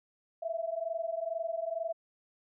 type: tone pair together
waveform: sine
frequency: 650.8 / 673 Hz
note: E5 / E5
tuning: -22 / +36 cents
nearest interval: minor second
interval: 58 cents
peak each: -35 / -35 dBFS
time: 0.42-1.93 s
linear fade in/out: 10 ms
effects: none